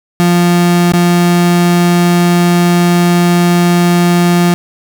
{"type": "tone with dropouts", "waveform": "35% pulse", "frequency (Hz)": 174.61, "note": "F3", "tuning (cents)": 0, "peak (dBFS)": -5, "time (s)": [0.2, 4.54], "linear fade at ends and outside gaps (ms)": 0, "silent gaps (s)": [0.921, 0.936], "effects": []}